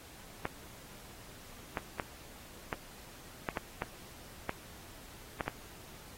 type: clicks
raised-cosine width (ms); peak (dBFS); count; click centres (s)
0.5; -18; 10; 0.454 / 1.772 / 1.998 / 2.728 / 3.488 / 3.572 / 3.821 / 4.494 / 5.408 / 5.48
effects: pink hiss -53 dBFS RMS until 6.17 s + AAC 48 kbps